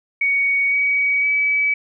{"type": "tone with pitch steps", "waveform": "sine", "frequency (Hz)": [2238, 2263, 2288], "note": ["C#7", "C#7", "D7"], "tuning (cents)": [16, 35, -46], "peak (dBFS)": -15, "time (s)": [0.21, 1.74], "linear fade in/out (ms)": 5, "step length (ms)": 510, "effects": []}